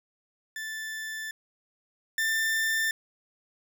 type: tone pair in turn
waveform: 40% pulse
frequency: 1760 / 1785.6 Hz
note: A6 / A6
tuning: 0 / +25 cents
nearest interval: unison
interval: 25 cents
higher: second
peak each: -33 / -24 dBFS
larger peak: second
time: 0.56-1.31 / 2.18-2.91 s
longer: first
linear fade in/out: 2 ms
effects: none